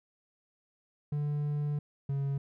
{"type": "tone pair in turn", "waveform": "triangle", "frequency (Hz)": [147, 138.83], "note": ["D3", "C#3"], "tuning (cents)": [2, 3], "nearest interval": "minor second", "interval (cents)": 99, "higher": "first", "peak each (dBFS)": -27, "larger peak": "neither", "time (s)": [[1.12, 1.79], [2.09, 2.38]], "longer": "first", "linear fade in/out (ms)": 5, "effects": []}